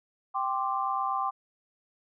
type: chord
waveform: sine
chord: G suspended fourth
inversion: none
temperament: equal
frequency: 784 / 1046.5 / 1174.7 Hz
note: G5 / C6 / D6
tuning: 0 / 0 / 0 cents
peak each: -31 dBFS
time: 0.34-1.31 s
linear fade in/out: 20 ms
effects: none